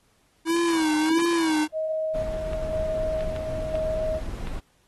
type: tone with vibrato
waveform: square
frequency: 322.9 Hz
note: E4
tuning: 36 cents flat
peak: -21 dBFS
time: 0.45-1.68 s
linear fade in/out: 50 ms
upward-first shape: sine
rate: 1.5 Hz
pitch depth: 96 cents each way
type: tone with tremolo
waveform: sine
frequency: 631 Hz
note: D#5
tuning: 24 cents sharp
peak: -24 dBFS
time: 1.72-4.21 s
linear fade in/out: 50 ms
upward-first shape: square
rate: 0.99 Hz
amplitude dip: 40%
type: noise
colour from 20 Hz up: brown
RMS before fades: -32 dBFS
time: 2.14-4.6 s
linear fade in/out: 10 ms
type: clicks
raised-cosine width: 0.3 ms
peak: -22 dBFS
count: 5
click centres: 2.533 / 3.208 / 3.363 / 3.755 / 4.472 s
effects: pink hiss -65 dBFS RMS until 4.87 s + AAC 32 kbps